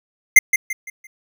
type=tone with echo; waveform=square; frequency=2093 Hz; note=C7; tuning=in tune; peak=-4 dBFS; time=0.36-0.39 s; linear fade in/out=5 ms; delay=170 ms; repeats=4; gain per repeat=-9 dB; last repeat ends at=1.07 s; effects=none